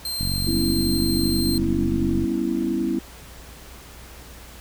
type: tone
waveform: sawtooth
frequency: 4159 Hz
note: C8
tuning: 11 cents flat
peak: -23 dBFS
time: 0.05-1.58 s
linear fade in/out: 2 ms
type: click train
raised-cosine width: 5 ms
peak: -15 dBFS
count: 96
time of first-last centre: 0.21-2.24 s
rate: 46.8 Hz
type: chord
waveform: sine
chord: C# half-diminished seventh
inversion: second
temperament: equal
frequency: 196 / 246.9 / 277.2 / 329.6 Hz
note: G3 / B3 / C#4 / E4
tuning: 0 / 0 / 0 / 0 cents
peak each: -29 / -26 / -28 / -24 dBFS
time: 0.47-2.99 s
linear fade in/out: 5 ms
effects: added 60 Hz sine -44 dBFS peak until 4.6 s + pink hiss -44 dBFS RMS until 4.6 s